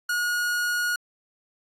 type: tone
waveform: 45% pulse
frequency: 1444 Hz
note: F#6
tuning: 43 cents flat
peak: -23 dBFS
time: 0.09-0.96 s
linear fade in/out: 5 ms
effects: AAC 64 kbps